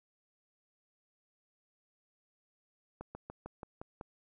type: slowing click train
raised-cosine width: 1 ms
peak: -29 dBFS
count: 7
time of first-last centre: 3.01-4.011 s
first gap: 140 ms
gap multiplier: 1.07
effects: none